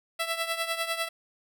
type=tone with tremolo; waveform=10% pulse; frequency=663 Hz; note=E5; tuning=10 cents sharp; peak=-17 dBFS; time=0.19-1.09 s; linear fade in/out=10 ms; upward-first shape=triangle; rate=10 Hz; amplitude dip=75%; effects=none